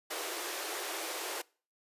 pink high-pass noise, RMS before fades -38 dBFS, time 0.1-1.42 s, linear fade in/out 10 ms, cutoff 320 Hz, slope 96 dB/octave, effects noise-tail reverb RT60 0.4 s tail -24 dB re dry + resampled to 32000 Hz

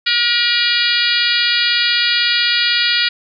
harmonic tone, 478 Hz, A#4, 43 cents sharp, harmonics 3 / 4 / 5 / 6 / 7 / 8 / 9 / 10, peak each -21 / -21 / -21 / -21 / -21 / -21 / -21 / -21 dBFS, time 0.06-3.09 s, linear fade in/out 10 ms, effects none

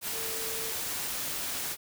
sine tone in noise, 450 Hz, A4, 39 cents sharp, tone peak -41 dBFS, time 0.11-0.74 s, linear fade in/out 50 ms, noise white, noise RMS -34 dBFS, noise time 0.01-1.77 s, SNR -10 dB, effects none

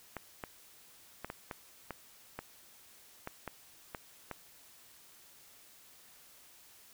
clicks, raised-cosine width 0.5 ms, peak -24 dBFS, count 11, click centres 0.167 / 0.438 / 1.246 / 1.301 / 1.512 / 1.907 / 2.39 / 3.274 / 3.477 / 3.948 / 4.313 s, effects white hiss -59 dBFS RMS until 6.93 s

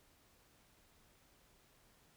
silence, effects pink hiss -69 dBFS RMS until 2.16 s

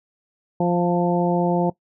harmonic tone with a mistuned harmonic, 174.7 Hz, F3, 1 cent sharp, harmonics 1 / 2 / 3 / 4 / 5, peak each -20 / -23 / -25 / -26 / -27 dBFS, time 0.6-1.7 s, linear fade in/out 5 ms, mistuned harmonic 5, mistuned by +20 cents, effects noise-tail reverb RT60 0.1 s tail -19 dB re dry

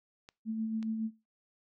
clicks, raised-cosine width 0.2 ms, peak -32 dBFS, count 2, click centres 0.289 / 0.828 s
sine tone with tremolo, 221.4 Hz, A3, 11 cents sharp, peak -30 dBFS, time 0.45-1.11 s, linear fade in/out 50 ms, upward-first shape sine, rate 7.2 Hz, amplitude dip 40%
effects noise-tail reverb RT60 0.3 s tail -24 dB re dry

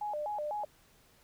sine tone with vibrato, 707 Hz, F5, 21 cents sharp, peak -33 dBFS, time 0.01-0.65 s, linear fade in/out 5 ms, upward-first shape square, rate 4 Hz, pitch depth 290 cents each way, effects pink hiss -64 dBFS RMS until 1.23 s

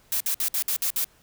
blue noise bursts, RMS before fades -25 dBFS, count 7, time 0.12-1.044 s, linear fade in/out 2 ms, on 84 ms, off 56 ms, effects pink hiss -59 dBFS RMS until 1.22 s

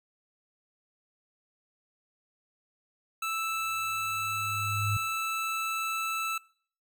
25% pulse tone, 1318.5 Hz, E6, in tune, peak -26 dBFS, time 3.22-6.38 s, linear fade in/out 5 ms
sine tone with exponential growth, 103.83 Hz, G#2, in tune, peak -26 dBFS, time 3.49-4.97 s, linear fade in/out 5 ms, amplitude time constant 320 ms
effects noise-tail reverb RT60 0.5 s tail -23 dB re dry

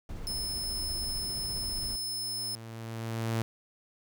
brown noise with tremolo, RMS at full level -38 dBFS, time 0.09-1.96 s, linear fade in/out 2 ms, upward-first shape triangle, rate 15 Hz, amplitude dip 30%
sawtooth tone, 5230 Hz, E8, 15 cents flat, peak -30 dBFS, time 0.27-2.55 s, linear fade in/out 0 ms
sawtooth tone with exponential growth, 113.5 Hz, A#2, 46 cents flat, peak -23 dBFS, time 1.35-3.42 s, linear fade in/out 0 ms, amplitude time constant 450 ms
effects none

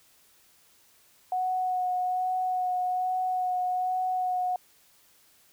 sine tone with vibrato, 735 Hz, F#5, 12 cents flat, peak -25 dBFS, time 1.32-4.56 s, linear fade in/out 2 ms, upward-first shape sine, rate 1.2 Hz, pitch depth 14 cents each way, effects white hiss -61 dBFS RMS until 5.52 s

